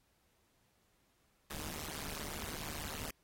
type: noise with amplitude modulation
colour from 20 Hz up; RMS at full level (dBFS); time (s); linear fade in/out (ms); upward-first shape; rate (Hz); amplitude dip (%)
pink; -39; 1.5-3.11; 5; sine; 151; 95
effects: pink hiss -75 dBFS RMS until 3.23 s + AAC 48 kbps